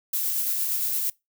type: noise with tremolo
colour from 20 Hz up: violet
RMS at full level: -25 dBFS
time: 0.13-1.1 s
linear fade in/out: 5 ms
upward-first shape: sine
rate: 8.7 Hz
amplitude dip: 25%
effects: noise-tail reverb RT60 0.2 s tail -23 dB re dry